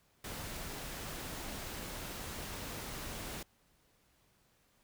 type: noise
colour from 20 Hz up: pink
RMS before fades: -43 dBFS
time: 0.24-3.43 s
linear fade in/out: 5 ms
effects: pink hiss -71 dBFS RMS until 4.83 s